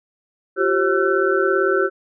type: tone cluster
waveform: sine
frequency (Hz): 349.5 / 387.3 / 537 / 1346 / 1511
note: F4 / G4 / C5 / E6 / F#6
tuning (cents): +1 / -21 / +45 / +36 / +36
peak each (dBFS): -24 / -18 / -23 / -23 / -23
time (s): 0.56-1.9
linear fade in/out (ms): 50
effects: none